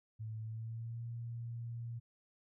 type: tone with pitch glide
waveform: sine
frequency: 110 to 117.22 Hz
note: A2 to A#2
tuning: 0 to +10 cents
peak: -40 dBFS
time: 0.19-2 s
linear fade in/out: 20 ms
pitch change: +110 cents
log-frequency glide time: 0.41-1.04 s
effects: none